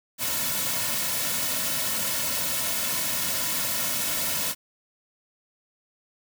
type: noise with comb filter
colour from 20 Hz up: white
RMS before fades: -27 dBFS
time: 0.18-4.55 s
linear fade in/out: 50 ms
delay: 2.5 ms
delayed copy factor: -0.7
effects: none